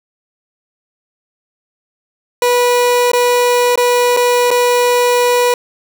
30% pulse tone with dropouts, 488.5 Hz, B4, 19 cents flat, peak -7 dBFS, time 2.42-5.54 s, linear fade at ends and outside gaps 2 ms, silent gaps 3.117-3.133 / 3.757-3.775 / 4.166-4.171 / 4.506-4.512 s, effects none

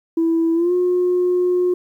sine tone with pitch glide, 329.6 to 359.4 Hz, E4 to F4, 0 to +50 cents, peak -13 dBFS, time 0.17-1.74 s, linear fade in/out 5 ms, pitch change +150 cents, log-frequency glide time 0.54-0.73 s, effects tanh soft clip ceiling -11 dBFS + 9-bit

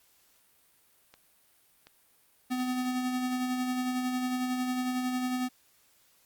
click train, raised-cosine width 0.2 ms, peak -33 dBFS, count 4, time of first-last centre 1.14-3.33 s, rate 1.37 Hz
square tone with tremolo, 252.4 Hz, B3, 38 cents sharp, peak -28 dBFS, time 2.5-5.49 s, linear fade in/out 20 ms, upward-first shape sine, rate 11 Hz, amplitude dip 35%
effects white hiss -65 dBFS RMS until 6.25 s + Opus 48 kbps

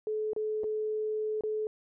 sine tone with dropouts, 430.4 Hz, A4, 38 cents flat, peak -29 dBFS, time 0.07-1.67 s, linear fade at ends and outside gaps 1 ms, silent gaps 0.333-0.363 / 0.635-0.641 / 1.409-1.436 s, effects none

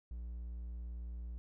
triangle tone, 59 Hz, A#1, 22 cents sharp, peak -39 dBFS, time 0.11-1.38 s, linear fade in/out 0 ms, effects none

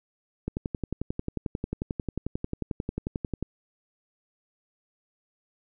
click train, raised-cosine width 3 ms, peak -16 dBFS, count 34, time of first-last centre 0.48-3.426 s, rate 11.2 Hz, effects none

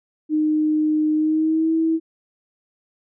sine tone with pitch glide, 307.3 to 323.7 Hz, D#4 to E4, -21 to -31 cents, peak -16 dBFS, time 0.29-2 s, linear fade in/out 50 ms, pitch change +90 cents, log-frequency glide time 1.14-1.73 s, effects none

